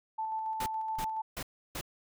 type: tone with tremolo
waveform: sine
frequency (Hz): 880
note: A5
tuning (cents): 0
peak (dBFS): -31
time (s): 0.18-1.22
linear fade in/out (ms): 10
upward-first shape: square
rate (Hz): 7.1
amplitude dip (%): 25
type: noise bursts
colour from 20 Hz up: pink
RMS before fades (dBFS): -38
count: 4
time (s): 0.6-1.812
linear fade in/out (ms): 5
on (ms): 63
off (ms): 320
effects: none